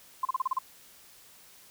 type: tone bursts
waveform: sine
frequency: 1045 Hz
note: C6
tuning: 2 cents flat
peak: -24 dBFS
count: 7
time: 0.23-0.588 s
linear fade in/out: 5 ms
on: 22 ms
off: 34 ms
effects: white hiss -55 dBFS RMS until 1.7 s